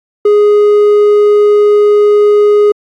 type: tone with hard clipping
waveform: sine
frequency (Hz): 415.3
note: G#4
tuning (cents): 0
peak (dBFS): -5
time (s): 0.25-2.72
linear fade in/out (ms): 5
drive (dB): 3
effects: AAC 64 kbps